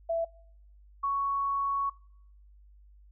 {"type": "tone pair in turn", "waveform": "sine", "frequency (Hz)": [665, 1112.6], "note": ["E5", "C#6"], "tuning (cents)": [15, 6], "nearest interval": "major sixth", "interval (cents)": 891, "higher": "second", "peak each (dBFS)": -26, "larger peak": "neither", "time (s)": [[0.09, 0.25], [1.03, 1.9]], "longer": "second", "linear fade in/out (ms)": 10, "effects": ["noise-tail reverb RT60 0.7 s tail -25 dB re dry", "added 50 Hz sine -53 dBFS peak until 3.11 s"]}